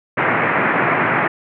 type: band-pass noise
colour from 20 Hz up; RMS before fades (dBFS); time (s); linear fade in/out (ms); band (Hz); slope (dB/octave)
white; -17; 0.17-1.28; 10; 110 to 2200; 48
effects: none